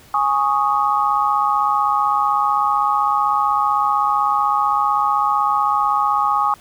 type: chord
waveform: sine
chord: Ab suspended fourth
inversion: none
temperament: equal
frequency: 830.6 / 1108.7 / 1244.5 Hz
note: Ab5 / Db6 / Eb6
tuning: 0 / 0 / 0 cents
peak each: -19 dBFS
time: 0.14-6.54 s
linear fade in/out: 2 ms
effects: pink hiss -47 dBFS RMS until 6.6 s